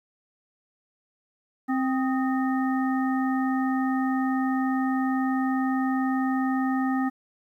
harmonic tone with a mistuned harmonic, 262.7 Hz, C4, 7 cents sharp, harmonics 1 / 3 / 5 / 7, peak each -23 / -31 / -34 / -36 dBFS, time 1.68-7.1 s, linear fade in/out 20 ms, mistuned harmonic 5, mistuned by -86 cents, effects 10-bit

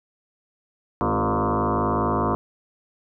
sine tone with frequency modulation, 392 Hz, G4, in tune, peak -19 dBFS, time 1.01-2.35 s, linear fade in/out 0 ms, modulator 105 Hz, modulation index 7.7, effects none

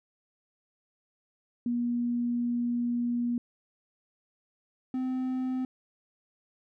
sine / triangle tone pair in turn, 239.9 / 257.2 Hz, A#3 / C4, +50 / -30 cents, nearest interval minor second, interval 120 cents, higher second, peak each -26 dBFS, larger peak neither, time 1.66-3.38 / 4.94-5.65 s, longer first, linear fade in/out 2 ms, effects none

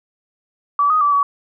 sine tone with pitch steps, 1151 / 1248 / 1159 / 1134 Hz, D6 / D#6 / D6 / C#6, -35 / +5 / -23 / +39 cents, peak -12 dBFS, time 0.79-1.23 s, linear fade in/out 2 ms, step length 110 ms, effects none

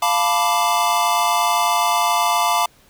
square chord, B half-diminished seventh, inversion second, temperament equal, 698.5 / 880 / 987.8 / 1174.7 Hz, F5 / A5 / B5 / D6, 0 / 0 / 0 / 0 cents, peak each -22 dBFS, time 0.02-2.66 s, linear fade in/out 5 ms, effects pink hiss -53 dBFS RMS until 2.89 s

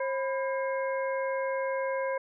harmonic tone with a mistuned harmonic, 536 Hz, C5, 42 cents sharp, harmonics 1 / 2 / 3 / 4, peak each -29 / -35 / -39 / -41 dBFS, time 0-2.18 s, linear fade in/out 5 ms, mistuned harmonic 2, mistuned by -130 cents, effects none

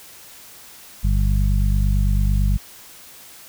harmonic tone, 49 Hz, G1, in tune, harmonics 1 / 2 / 3 / 4, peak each -16 / -22 / -26 / -28 dBFS, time 1.03-2.58 s, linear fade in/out 20 ms, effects white hiss -43 dBFS RMS until 3.48 s

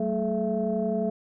sine tone cluster, 190.6 / 222 / 429.4 / 668 Hz, G3 / A3 / A4 / E5, -48 / +16 / -42 / +23 cents, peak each -29 dBFS, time 0-1.1 s, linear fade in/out 5 ms, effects tanh soft clip ceiling -14 dBFS

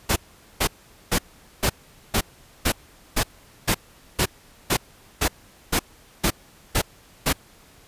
pink noise bursts, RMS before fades -20 dBFS, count 15, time 0.09-7.33 s, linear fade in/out 10 ms, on 72 ms, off 440 ms, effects pink hiss -52 dBFS RMS until 7.87 s + resampled to 32000 Hz

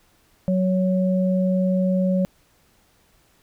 sine tone pair together, 185.68 / 557 Hz, F#3 / C#5, +6 / +8 cents, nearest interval octave + perfect fifth, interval 1902 cents, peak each -18 / -24 dBFS, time 0.48-2.25 s, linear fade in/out 0 ms, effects pink hiss -60 dBFS RMS until 3.42 s

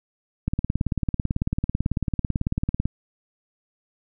click train, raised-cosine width 5 ms, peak -10 dBFS, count 44, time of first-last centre 0.48-2.856 s, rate 18.1 Hz, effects none

